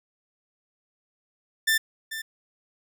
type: tone with echo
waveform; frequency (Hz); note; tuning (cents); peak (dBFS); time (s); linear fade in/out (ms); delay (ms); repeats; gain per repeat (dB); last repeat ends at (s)
sawtooth; 1780; A6; +20; -16; 1.67-1.78; 10; 440; 1; -12; 2.22
effects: none